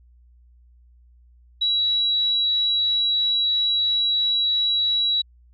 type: tone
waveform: sine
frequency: 3899 Hz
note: B7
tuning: 23 cents flat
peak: -18 dBFS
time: 1.61-5.22 s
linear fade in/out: 10 ms
effects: added 60 Hz sine -50 dBFS peak until 5.53 s